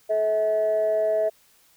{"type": "tone pair together", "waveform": "sine", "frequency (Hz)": [430.8, 645.5], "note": ["A4", "E5"], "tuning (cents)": [-37, -37], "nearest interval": "perfect fifth", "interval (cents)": 700, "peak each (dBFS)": [-26, -19], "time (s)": [0.09, 1.3], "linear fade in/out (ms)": 20, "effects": ["tanh soft clip ceiling -15 dBFS", "white hiss -59 dBFS RMS until 1.76 s"]}